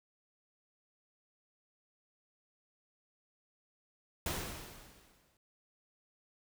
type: noise with exponential decay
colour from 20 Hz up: pink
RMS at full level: -35 dBFS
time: 4.26-5.37 s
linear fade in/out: 2 ms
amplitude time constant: 240 ms
effects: none